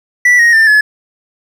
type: tone with pitch steps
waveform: triangle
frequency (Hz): 1963 / 1874.4 / 1789.7 / 1708.9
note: B6 / A#6 / A6 / G#6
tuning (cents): -11 / +9 / +29 / +49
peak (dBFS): -3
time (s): 0.25-0.81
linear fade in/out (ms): 5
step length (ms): 140
effects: none